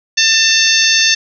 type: harmonic tone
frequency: 894 Hz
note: A5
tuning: 27 cents sharp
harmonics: 2 / 3 / 4 / 5 / 6 / 7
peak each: -16 / -16 / -16 / -16 / -16 / -16 dBFS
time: 0.17-1.15 s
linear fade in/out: 10 ms
effects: none